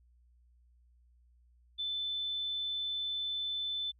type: tone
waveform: sine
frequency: 3520 Hz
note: A7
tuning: in tune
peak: -33 dBFS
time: 1.78-3.92 s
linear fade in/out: 20 ms
effects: added 60 Hz sine -62 dBFS peak until 3.99 s